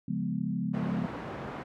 sine chord, C# dominant seventh, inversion none, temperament equal, 138.59 / 174.61 / 207.7 / 246.9 Hz, C#3 / E#3 / G#3 / B3, 0 / 0 / 0 / 0 cents, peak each -37 / -33 / -33 / -35 dBFS, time 0.08-1.07 s, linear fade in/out 5 ms
pink band-pass noise, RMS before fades -39 dBFS, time 0.73-1.64 s, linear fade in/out 20 ms, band 130 to 1400 Hz, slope 12 dB/octave
effects none

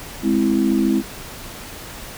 sine chord, Ab augmented, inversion none, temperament equal, 207.7 / 261.6 / 329.6 Hz, Ab3 / C4 / E4, 0 / 0 / 0 cents, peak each -19 dBFS, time 0.22-1.03 s, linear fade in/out 50 ms, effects pink hiss -35 dBFS RMS until 2.17 s

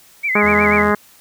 sine tone with vibrato, 2178 Hz, C#7, 31 cents flat, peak -16 dBFS, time 0.23-0.84 s, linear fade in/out 20 ms, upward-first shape sine, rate 8.2 Hz, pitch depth 140 cents each way
harmonic tone, 207.7 Hz, G#3, in tune, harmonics 1 / 2 / 3 / 4 / 5 / 6 / 7 / 8 / 9 / 10, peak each -18 / -18 / -23 / -24 / -22 / -21 / -26 / -23 / -29 / -29 dBFS, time 0.35-0.95 s, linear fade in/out 5 ms
sawtooth tone, 81.4 Hz, E2, 21 cents flat, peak -23 dBFS, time 0.41-0.94 s, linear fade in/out 50 ms
effects white hiss -48 dBFS RMS until 1.2 s

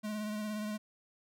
square tone with vibrato, 212 Hz, G#3, 36 cents sharp, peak -36 dBFS, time 0.03-0.78 s, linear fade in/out 20 ms, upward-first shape sine, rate 17 Hz, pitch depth 26 cents each way, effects none

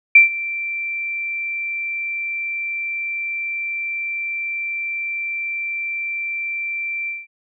sine tone with ADSR envelope, 2349 Hz, D7, in tune, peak -3 dBFS, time 0.15-7.27 s, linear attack 6 ms, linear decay 130 ms, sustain -19 dB, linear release 190 ms, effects none

